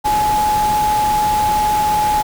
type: tone in noise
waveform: sine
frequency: 845 Hz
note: G#5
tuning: 30 cents sharp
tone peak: -13 dBFS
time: 0.04-2.23 s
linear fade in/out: 20 ms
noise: pink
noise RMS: -25 dBFS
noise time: 0.04-2.23 s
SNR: +9 dB
effects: none